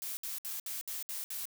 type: noise bursts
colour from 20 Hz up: blue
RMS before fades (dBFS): -39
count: 7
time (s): 0.02-1.454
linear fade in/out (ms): 0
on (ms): 150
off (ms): 64
effects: none